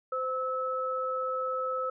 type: tone pair together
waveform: sine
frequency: 516 / 1300.2 Hz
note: C5 / E6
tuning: -24 / -24 cents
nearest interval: octave + major third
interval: 1600 cents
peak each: -32 / -31 dBFS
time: 0.12-1.9 s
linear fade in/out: 5 ms
effects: none